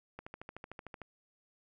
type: click train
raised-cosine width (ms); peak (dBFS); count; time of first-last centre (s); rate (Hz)
0.5; -29; 12; 0.19-1.017; 13.3
effects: none